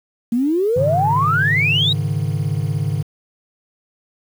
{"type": "exponential sweep", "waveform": "sine", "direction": "up", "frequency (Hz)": [225.8, 3917], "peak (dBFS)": -14, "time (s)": [0.32, 1.93], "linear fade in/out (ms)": 5}
{"type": "chord", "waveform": "triangle", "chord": "Ab suspended fourth", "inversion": "none", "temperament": "equal", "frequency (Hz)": [103.83, 138.59, 155.56], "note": ["Ab2", "Db3", "Eb3"], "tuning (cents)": [0, 0, 0], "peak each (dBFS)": -20, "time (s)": [0.76, 3.03], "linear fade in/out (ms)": 10}
{"effects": ["tanh soft clip ceiling -4 dBFS", "7-bit"]}